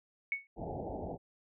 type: tone with exponential decay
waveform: sine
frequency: 2217 Hz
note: C#7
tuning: in tune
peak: -27 dBFS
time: 0.32-0.47 s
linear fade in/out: 1 ms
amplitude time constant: 32 ms
type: low-pass noise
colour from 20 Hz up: white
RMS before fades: -40 dBFS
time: 0.56-1.18 s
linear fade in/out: 50 ms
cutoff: 830 Hz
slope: 96 dB/octave
effects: none